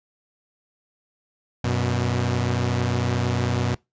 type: tone pair together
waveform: sawtooth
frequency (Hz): 93.1 / 122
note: F#2 / B2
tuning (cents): +11 / -21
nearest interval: perfect fourth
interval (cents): 468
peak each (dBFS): -21 / -19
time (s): 1.64-3.75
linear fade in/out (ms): 5
effects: noise-tail reverb RT60 0.2 s tail -23 dB re dry + resampled to 16000 Hz